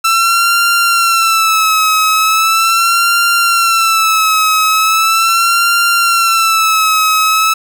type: tone with vibrato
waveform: sawtooth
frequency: 1331 Hz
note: E6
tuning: 16 cents sharp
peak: -5 dBFS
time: 0.04-7.54 s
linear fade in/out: 10 ms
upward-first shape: sine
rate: 0.39 Hz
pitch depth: 70 cents each way
effects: 7-bit